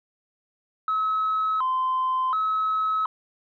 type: tone with vibrato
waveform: sine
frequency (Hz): 1153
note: D6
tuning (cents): -32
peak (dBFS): -20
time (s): 0.88-3.06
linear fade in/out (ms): 2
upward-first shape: square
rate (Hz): 0.69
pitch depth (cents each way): 190
effects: tanh soft clip ceiling -18 dBFS